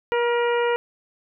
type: harmonic tone with a mistuned harmonic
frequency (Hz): 477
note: A#4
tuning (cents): +40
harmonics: 1 / 2 / 3 / 4 / 5 / 6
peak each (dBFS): -20 / -26 / -30 / -32 / -34 / -36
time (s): 0.12-0.76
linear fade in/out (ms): 0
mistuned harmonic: 3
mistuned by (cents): -27
effects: none